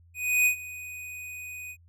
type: tone with ADSR envelope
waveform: square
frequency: 2489 Hz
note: D#7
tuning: in tune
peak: -19 dBFS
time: 0.14-1.77 s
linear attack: 320 ms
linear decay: 94 ms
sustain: -19 dB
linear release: 65 ms
effects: added 85 Hz sine -54 dBFS peak until 1.88 s